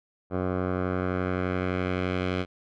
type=tone with low-pass filter sweep; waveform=10% pulse; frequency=91.7 Hz; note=F#2; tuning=15 cents flat; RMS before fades=-28 dBFS; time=0.3-2.46 s; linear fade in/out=50 ms; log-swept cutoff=1000 to 3100 Hz; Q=1.4; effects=none